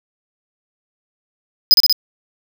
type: tone with echo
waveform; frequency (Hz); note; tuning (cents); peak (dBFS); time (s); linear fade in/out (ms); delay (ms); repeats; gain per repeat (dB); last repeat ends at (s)
square; 5010; D#8; +11; -5; 1.71-1.74; 0; 62; 3; -2; 1.926
effects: none